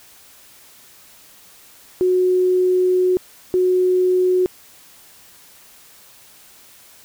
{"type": "tone bursts at uneven times", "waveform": "sine", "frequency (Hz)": 366.4, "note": "F#4", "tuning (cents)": -17, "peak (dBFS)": -13, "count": 2, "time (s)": [[2.01, 3.17], [3.54, 4.46]], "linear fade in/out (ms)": 0, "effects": ["white hiss -47 dBFS RMS until 7.04 s"]}